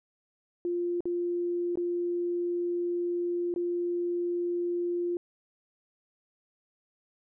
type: tone with dropouts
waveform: sine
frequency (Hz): 349.2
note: F4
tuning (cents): 0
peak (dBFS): -27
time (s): 0.65-5.17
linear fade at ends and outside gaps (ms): 1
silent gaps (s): 1.006-1.055 / 1.756-1.773 / 3.54-3.561
effects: none